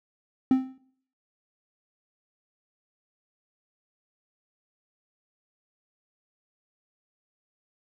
triangle tone with exponential decay, 261.3 Hz, C4, 2 cents flat, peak -12 dBFS, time 0.51-0.78 s, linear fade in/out 2 ms, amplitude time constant 58 ms, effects noise-tail reverb RT60 0.6 s tail -20 dB re dry

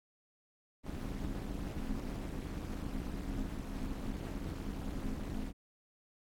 brown noise with amplitude modulation, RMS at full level -35 dBFS, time 0.83-5.53 s, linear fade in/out 50 ms, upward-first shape sine, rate 235 Hz, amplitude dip 100%, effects AAC 64 kbps

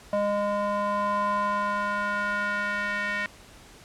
square tone with band-pass filter sweep, 204.9 Hz, G#3, 23 cents flat, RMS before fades -27 dBFS, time 0.13-3.26 s, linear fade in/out 0 ms, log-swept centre 710 to 1900 Hz, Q 3.4, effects pink hiss -50 dBFS RMS until 3.84 s + low-pass 10000 Hz 12 dB/octave

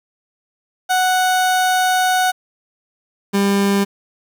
30% pulse tone pair in turn, 740 / 199.25 Hz, F#5 / G3, 0 / +28 cents, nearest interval octave + major seventh, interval 2272 cents, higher first, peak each -11 dBFS, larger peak neither, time 0.89-2.32 / 3.33-3.85 s, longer first, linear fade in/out 20 ms, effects 8-bit

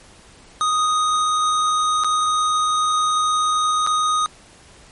square tone with dropouts, 1244.5 Hz, D#6, in tune, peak -17 dBFS, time 0.61-4.26 s, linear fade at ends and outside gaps 0 ms, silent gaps 2.037-2.045 / 3.865-3.872 s, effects pink hiss -47 dBFS RMS until 4.91 s + MP3 48 kbps

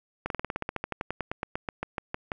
slowing click train, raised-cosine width 0.5 ms, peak -15 dBFS, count 23, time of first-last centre 0.26-2.318 s, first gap 42 ms, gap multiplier 1.07, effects none

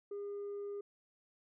sine tone with tanh clipping, 405.7 Hz, G#4, 41 cents flat, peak -40 dBFS, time 0.11-0.81 s, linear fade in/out 5 ms, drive 1 dB, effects none

